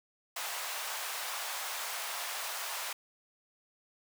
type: high-pass noise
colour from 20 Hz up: pink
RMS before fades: -38 dBFS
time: 0.36-2.93 s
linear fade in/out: 5 ms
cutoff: 710 Hz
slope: 24 dB/octave
effects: none